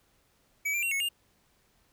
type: tone with pitch steps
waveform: square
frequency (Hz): 2281 / 2372 / 2743 / 2198 / 2813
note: C#7 / D7 / F7 / C#7 / F7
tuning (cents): +49 / +17 / -32 / -15 / +12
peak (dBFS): -28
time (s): 0.65-1.09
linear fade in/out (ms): 10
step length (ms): 88
effects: pink hiss -68 dBFS RMS until 1.92 s